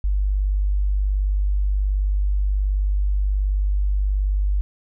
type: tone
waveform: sine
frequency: 49.34 Hz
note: G1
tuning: 12 cents sharp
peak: -17 dBFS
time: 0.04-4.61 s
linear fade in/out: 0 ms
effects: none